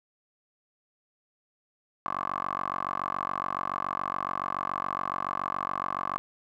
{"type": "tone with band-pass filter", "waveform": "10% pulse", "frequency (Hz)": 47.09, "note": "F#1", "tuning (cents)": 31, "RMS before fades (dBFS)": -32, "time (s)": [2.06, 6.18], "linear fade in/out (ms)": 0, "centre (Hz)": 1100, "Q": 7.4, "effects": []}